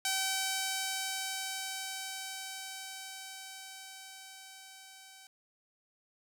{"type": "tone with level ramp", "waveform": "5% pulse", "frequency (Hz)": 768, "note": "G5", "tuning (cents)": -36, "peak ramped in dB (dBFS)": [-18, -41], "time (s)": [0.05, 5.27], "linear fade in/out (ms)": 2, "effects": []}